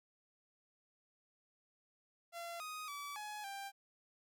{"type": "tone with pitch steps", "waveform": "sawtooth", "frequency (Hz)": [683, 1248, 1149, 842, 791], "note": ["F5", "D#6", "D6", "G#5", "G5"], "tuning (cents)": [-39, 5, -38, 24, 15], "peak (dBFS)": -40, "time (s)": [2.32, 3.72], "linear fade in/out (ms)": 50, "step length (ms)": 280, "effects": []}